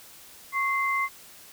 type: tone pair together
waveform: sine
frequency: 1100 / 2077 Hz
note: C#6 / C7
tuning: -14 / -13 cents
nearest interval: major seventh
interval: 1101 cents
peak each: -26 dBFS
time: 0.52-1.09 s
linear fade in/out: 50 ms
effects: white hiss -49 dBFS RMS until 1.52 s